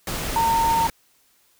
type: tone in noise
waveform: sine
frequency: 914 Hz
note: A#5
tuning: 34 cents flat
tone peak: -17 dBFS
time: 0.36-0.87 s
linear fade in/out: 2 ms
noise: pink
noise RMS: -28 dBFS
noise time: 0.07-0.9 s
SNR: +8 dB
effects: white hiss -61 dBFS RMS until 1.59 s